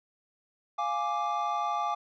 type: chord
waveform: triangle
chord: D diminished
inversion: first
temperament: equal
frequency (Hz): 698.5 / 830.6 / 1174.7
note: F5 / Ab5 / D6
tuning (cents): 0 / 0 / 0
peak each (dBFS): -32 / -30 / -29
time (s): 0.78-1.95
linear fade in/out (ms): 10
effects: resampled to 16000 Hz